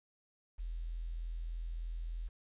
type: tone with quantisation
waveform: sine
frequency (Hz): 41.67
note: E1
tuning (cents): +19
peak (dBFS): -37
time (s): 0.58-2.29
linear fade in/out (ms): 20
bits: 11
effects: resampled to 8000 Hz